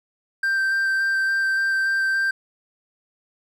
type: tone with vibrato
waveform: triangle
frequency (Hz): 1568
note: G6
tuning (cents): 0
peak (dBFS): -17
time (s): 0.43-2.31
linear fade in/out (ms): 5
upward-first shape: square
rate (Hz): 3.5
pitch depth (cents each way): 8
effects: none